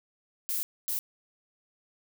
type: noise bursts at uneven times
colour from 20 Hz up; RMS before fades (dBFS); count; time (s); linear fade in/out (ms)
violet; -31; 2; 0.49-0.63 / 0.88-0.99; 0
effects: none